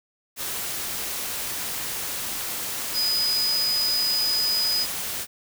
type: tone in noise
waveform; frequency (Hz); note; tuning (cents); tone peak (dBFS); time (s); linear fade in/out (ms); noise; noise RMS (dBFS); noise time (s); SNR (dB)
sine; 4978; D#8; 0; -21; 2.93-4.87; 50; white; -30; 0.36-5.27; +6
effects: none